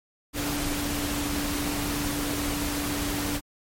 sine tone in noise, 290 Hz, D4, 22 cents flat, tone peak -30 dBFS, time 0.33-3.41 s, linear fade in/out 50 ms, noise pink, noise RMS -30 dBFS, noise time 0.33-3.41 s, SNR -3 dB, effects MP3 64 kbps

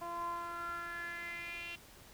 sawtooth tone with band-pass filter sweep, 343.1 Hz, F4, 31 cents flat, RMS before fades -42 dBFS, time 0.01-1.76 s, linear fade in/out 10 ms, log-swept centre 870 to 2800 Hz, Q 6.6, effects pink hiss -57 dBFS RMS until 2.13 s

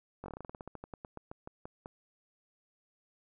slowing click train, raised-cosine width 1 ms, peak -29 dBFS, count 21, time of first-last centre 0.24-1.859 s, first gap 20 ms, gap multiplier 1.13, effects none

